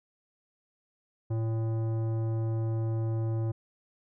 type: tone with tanh clipping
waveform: sine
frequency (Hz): 112.5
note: A2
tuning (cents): +39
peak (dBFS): -29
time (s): 1.3-3.52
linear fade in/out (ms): 10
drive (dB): 14
effects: none